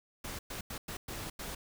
pink noise bursts at uneven times, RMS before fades -41 dBFS, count 6, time 0.24-0.39 / 0.5-0.61 / 0.7-0.78 / 0.88-0.97 / 1.08-1.3 / 1.39-1.55 s, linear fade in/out 5 ms, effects none

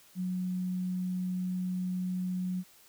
sine tone, 182.9 Hz, F#3, 20 cents flat, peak -30 dBFS, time 0.15-2.64 s, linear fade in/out 50 ms, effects white hiss -59 dBFS RMS until 2.88 s

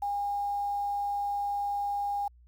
sine tone with quantisation, 811 Hz, G#5, 41 cents flat, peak -28 dBFS, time 0.02-2.28 s, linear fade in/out 5 ms, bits 9, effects added 60 Hz sine -54 dBFS peak until 2.47 s

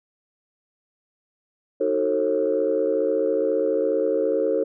sine chord, D# diminished seventh, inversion none, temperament just, 311.1 / 373.4 / 448 / 537.6 Hz, D#4 / F#4 / A4 / C5, 0 / +16 / +31 / +47 cents, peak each -27 / -27 / -22 / -23 dBFS, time 1.8-4.64 s, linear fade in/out 10 ms, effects tanh soft clip ceiling -11 dBFS

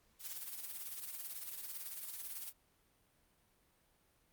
blue noise with tremolo, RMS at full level -43 dBFS, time 0.19-2.53 s, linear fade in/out 50 ms, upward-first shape sine, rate 18 Hz, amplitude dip 55%, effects pink hiss -73 dBFS RMS until 4.32 s + Opus 48 kbps

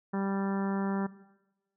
harmonic tone, 196 Hz, G3, in tune, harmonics 1 / 2 / 3 / 4 / 5 / 6 / 7 / 8 / 9, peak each -30 / -37 / -43 / -41 / -42 / -47 / -45 / -50 / -48 dBFS, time 0.13-1.07 s, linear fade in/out 10 ms, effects noise-tail reverb RT60 1.0 s tail -17 dB re dry

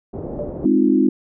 white low-pass noise, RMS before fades -29 dBFS, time 0.13-0.66 s, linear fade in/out 10 ms, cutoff 530 Hz, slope 24 dB/octave
sine tone with exponential decay, 587.3 Hz, D5, in tune, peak -22 dBFS, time 0.39-0.71 s, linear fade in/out 1 ms, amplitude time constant 69 ms
sine chord, F minor seventh, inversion first, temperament equal, 207.7 / 261.6 / 311.1 / 349.2 Hz, Ab3 / C4 / Eb4 / F4, 0 / 0 / 0 / 0 cents, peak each -20 / -16 / -17 / -20 dBFS, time 0.64-1.09 s, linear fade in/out 5 ms
effects none

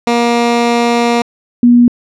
15% pulse / sine tone pair in turn, 236.7 / 241.1 Hz, A#3 / B3, +27 / -41 cents, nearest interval unison, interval 32 cents, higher second, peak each -3 dBFS, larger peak neither, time 0.07-1.22 / 1.63-1.88 s, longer first, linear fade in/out 2 ms, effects low-pass 6000 Hz 12 dB/octave

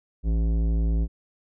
sine tone with tanh clipping, 55.4 Hz, A1, 13 cents sharp, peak -22 dBFS, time 0.23-1.08 s, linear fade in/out 50 ms, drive 14 dB, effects none

